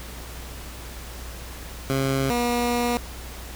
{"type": "tone pair in turn", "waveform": "15% pulse", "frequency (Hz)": [135.1, 240.7], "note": ["C#3", "B3"], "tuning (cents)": [-44, -44], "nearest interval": "minor seventh", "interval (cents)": 1000, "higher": "second", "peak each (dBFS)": -15, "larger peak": "neither", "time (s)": [[1.9, 2.3], [2.3, 2.97]], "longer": "second", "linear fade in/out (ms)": 0, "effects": ["added 60 Hz sine -37 dBFS peak until 3.55 s", "pink hiss -40 dBFS RMS until 3.55 s"]}